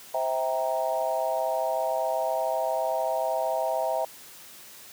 sine chord, C dominant seventh, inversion none, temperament equal with one note detuned, 523.3 / 650.9 / 784 / 932.3 Hz, C5 / E5 / G5 / Bb5, 0 / -22 / 0 / 0 cents, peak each -32 / -27 / -31 / -32 dBFS, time 0.14-4.05 s, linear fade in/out 5 ms, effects white hiss -47 dBFS RMS until 4.92 s + high-pass 100 Hz 12 dB/octave

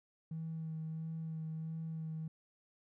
triangle tone with vibrato, 160.3 Hz, E3, 48 cents flat, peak -35 dBFS, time 0.31-2.28 s, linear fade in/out 5 ms, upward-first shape sine, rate 1.5 Hz, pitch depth 17 cents each way, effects tanh soft clip ceiling -36 dBFS

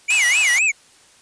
triangle tone, 2900 Hz, F#7, 35 cents flat, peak -24 dBFS, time 0.08-0.58 s, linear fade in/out 50 ms
square tone with vibrato, 2244 Hz, C#7, 21 cents sharp, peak -15 dBFS, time 0.08-0.72 s, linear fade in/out 20 ms, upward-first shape sine, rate 4 Hz, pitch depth 270 cents each way
white high-pass noise, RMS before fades -25 dBFS, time 0.1-0.59 s, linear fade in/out 5 ms, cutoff 640 Hz, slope 96 dB/octave
effects white hiss -51 dBFS RMS until 1.21 s + resampled to 22050 Hz

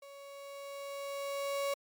35% pulse tone with level ramp, 559 Hz, C#5, 14 cents sharp, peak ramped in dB -48 to -29 dBFS, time 0.02-1.74 s, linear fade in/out 5 ms, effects MP3 96 kbps

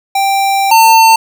square tone pair in turn, 785 / 899.8 Hz, G5 / A5, +2 / +39 cents, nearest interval major second, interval 237 cents, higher second, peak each -10 / -4 dBFS, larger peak second, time 0.15-0.71 / 0.71-1.16 s, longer first, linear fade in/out 5 ms, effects none

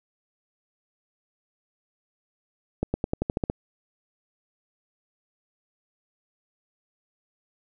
accelerating click train, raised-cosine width 2 ms, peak -11 dBFS, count 9, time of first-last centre 2.83-3.499 s, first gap 110 ms, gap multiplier 0.92, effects none

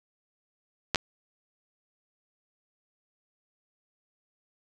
clicks, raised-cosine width 0.2 ms, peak -7 dBFS, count 2, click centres 0.947 / 0.958 s, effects none

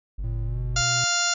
triangle tone, 48.22 Hz, G1, 28 cents flat, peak -25 dBFS, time 0.18-0.82 s, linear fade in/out 10 ms
triangle tone with pitch glide, 113.1 to 122.63 Hz, A2 to B2, +48 to -12 cents, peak -26 dBFS, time 0.24-1.04 s, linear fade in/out 0 ms, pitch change +140 cents, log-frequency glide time 0.44-0.6 s
harmonic tone, 698.5 Hz, F5, in tune, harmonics 1 / 2 / 3 / 4 / 5 / 6 / 7 / 8 / 9 / 10, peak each -32 / -26 / -36 / -32 / -33 / -30 / -34 / -28 / -35 / -27 dBFS, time 0.76-1.34 s, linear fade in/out 5 ms
effects none

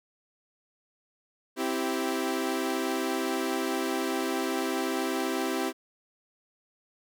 sawtooth chord, C major, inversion none, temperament equal with one note detuned, 261.6 / 329.6 / 390 Hz, C4 / E4 / G4, 0 / 0 / -9 cents, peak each -28 dBFS, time 1.56-5.73 s, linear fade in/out 50 ms, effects none

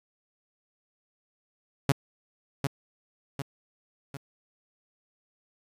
sawtooth tone with echo, 138.59 Hz, C#3, in tune, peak -15 dBFS, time 1.89-1.92 s, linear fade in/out 0 ms, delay 750 ms, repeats 3, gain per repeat -6 dB, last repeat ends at 4.17 s, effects resampled to 32000 Hz + 9-bit

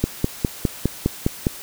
click train, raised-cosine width 3 ms, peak -4 dBFS, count 8, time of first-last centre 0.04-1.469 s, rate 4.9 Hz, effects white hiss -37 dBFS RMS until 1.62 s

